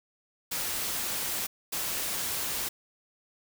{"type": "noise bursts at uneven times", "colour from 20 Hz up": "white", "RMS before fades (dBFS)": -32, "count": 2, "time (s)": [[0.51, 1.47], [1.72, 2.69]], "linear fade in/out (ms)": 10, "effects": []}